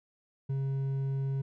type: tone with hard clipping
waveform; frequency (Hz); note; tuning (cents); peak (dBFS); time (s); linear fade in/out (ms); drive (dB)
triangle; 135.9; C#3; -34; -30; 0.49-1.42; 10; 7
effects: none